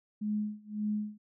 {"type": "tone with tremolo", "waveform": "sine", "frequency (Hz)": 210.7, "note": "G#3", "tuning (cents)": 25, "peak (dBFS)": -28, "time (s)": [0.21, 1.18], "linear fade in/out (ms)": 10, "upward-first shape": "sine", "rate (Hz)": 1.8, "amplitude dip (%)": 95, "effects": []}